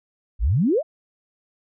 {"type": "exponential sweep", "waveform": "sine", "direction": "up", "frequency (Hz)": [44.17, 698.5], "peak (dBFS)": -16, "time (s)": [0.39, 0.83], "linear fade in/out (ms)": 50, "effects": []}